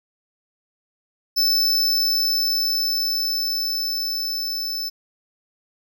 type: tone with level ramp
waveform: square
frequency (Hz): 5274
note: E8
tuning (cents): 0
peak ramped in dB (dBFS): -16 to -25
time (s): 1.36-4.9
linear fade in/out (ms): 20
effects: none